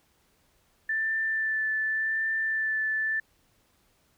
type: tone with vibrato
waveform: sine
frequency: 1765 Hz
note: A6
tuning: 5 cents sharp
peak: -25 dBFS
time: 0.89-3.2 s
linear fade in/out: 5 ms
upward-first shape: sine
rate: 0.88 Hz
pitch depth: 14 cents each way
effects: pink hiss -67 dBFS RMS until 4.17 s